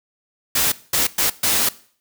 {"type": "noise bursts at uneven times", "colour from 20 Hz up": "white", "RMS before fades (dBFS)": -18, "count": 4, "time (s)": [[0.55, 0.72], [0.93, 1.07], [1.18, 1.3], [1.43, 1.69]], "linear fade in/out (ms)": 5, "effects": ["noise-tail reverb RT60 0.5 s tail -19 dB re dry"]}